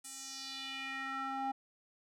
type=tone with band-pass filter sweep; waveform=square; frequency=268.6 Hz; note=C4; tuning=46 cents sharp; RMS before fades=-41 dBFS; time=0.04-1.52 s; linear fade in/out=10 ms; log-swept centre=8900 to 800 Hz; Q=2.7; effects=none